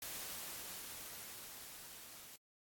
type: noise with level ramp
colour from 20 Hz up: white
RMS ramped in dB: -45 to -55 dBFS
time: 0.02-2.36 s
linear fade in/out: 2 ms
effects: AAC 64 kbps